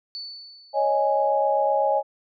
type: tone with exponential decay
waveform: sine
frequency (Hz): 4482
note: C#8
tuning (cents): +18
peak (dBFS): -30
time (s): 0.15-1.3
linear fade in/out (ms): 0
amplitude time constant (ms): 250
type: chord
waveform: sine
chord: C# suspended second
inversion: none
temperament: equal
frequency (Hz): 554.4 / 622.3 / 830.6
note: C#5 / D#5 / G#5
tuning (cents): 0 / 0 / 0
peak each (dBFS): -23 / -24 / -22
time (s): 0.73-2.03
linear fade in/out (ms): 50
effects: none